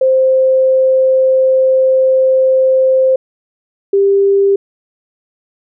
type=tone pair in turn; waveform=sine; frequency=523.3 / 396.1 Hz; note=C5 / G4; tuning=0 / +18 cents; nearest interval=perfect fourth; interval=482 cents; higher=first; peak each=-7 dBFS; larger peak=neither; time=0.01-3.16 / 3.93-4.56 s; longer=first; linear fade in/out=5 ms; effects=none